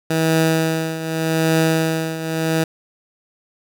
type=tone with tremolo; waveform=15% pulse; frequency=161.2 Hz; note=E3; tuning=38 cents flat; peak=-7 dBFS; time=0.1-2.64 s; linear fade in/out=5 ms; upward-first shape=triangle; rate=0.84 Hz; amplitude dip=75%; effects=none